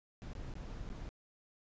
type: noise with dropouts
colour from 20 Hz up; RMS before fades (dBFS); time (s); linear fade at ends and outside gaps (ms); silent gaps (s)
brown; -44; 0.22-1.09; 0; 0.334-0.352 / 0.538-0.554 / 0.89-0.9
effects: resampled to 16000 Hz